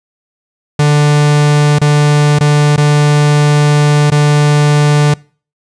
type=tone with dropouts; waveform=45% pulse; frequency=147.5 Hz; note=D3; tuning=8 cents sharp; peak=-6 dBFS; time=0.79-5.14 s; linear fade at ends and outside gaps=5 ms; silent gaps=1.787-1.814 / 2.388-2.407 / 2.763-2.777 / 4.103-4.118 s; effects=noise-tail reverb RT60 0.4 s tail -24 dB re dry + resampled to 22050 Hz